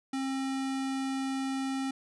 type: tone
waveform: square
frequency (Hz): 267.7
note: C4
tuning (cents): +40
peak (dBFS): -31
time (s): 0.13-1.91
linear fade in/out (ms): 5
effects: resampled to 24000 Hz